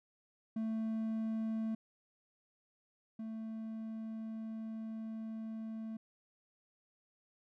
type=tone pair in turn; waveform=triangle; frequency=221.8 / 221.8 Hz; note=A3 / A3; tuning=+14 / +14 cents; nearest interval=unison; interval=0 cents; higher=neither; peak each=-32 / -38 dBFS; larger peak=first; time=0.56-1.75 / 3.19-5.97 s; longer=second; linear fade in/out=5 ms; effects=none